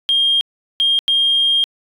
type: tone bursts at uneven times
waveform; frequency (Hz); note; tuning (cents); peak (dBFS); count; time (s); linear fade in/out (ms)
sine; 3219; G7; +45; -11; 3; 0.09-0.41 / 0.8-0.99 / 1.08-1.64; 0
effects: tanh soft clip ceiling -7 dBFS